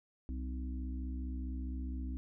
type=harmonic tone with a mistuned harmonic; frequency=64.4 Hz; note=C2; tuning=27 cents flat; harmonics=1 / 3 / 4 / 5; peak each=-37 / -51 / -45 / -51 dBFS; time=0.29-2.17 s; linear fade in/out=0 ms; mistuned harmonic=5; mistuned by=-51 cents; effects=none